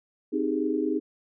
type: chord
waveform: sine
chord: Ab major seventh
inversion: first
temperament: equal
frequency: 261.6 / 311.1 / 392 / 415.3 Hz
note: C4 / Eb4 / G4 / Ab4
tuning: 0 / 0 / 0 / 0 cents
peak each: -30 / -27 / -32 / -30 dBFS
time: 0.32-1 s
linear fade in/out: 20 ms
effects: none